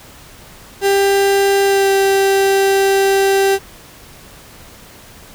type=tone with pitch glide; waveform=35% pulse; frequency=395.7 to 390.9 Hz; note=G4 to G4; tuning=+16 to -5 cents; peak=-9 dBFS; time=0.81-3.59 s; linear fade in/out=50 ms; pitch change=-21 cents; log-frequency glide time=1.64-1.91 s; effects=pink hiss -40 dBFS RMS until 5.34 s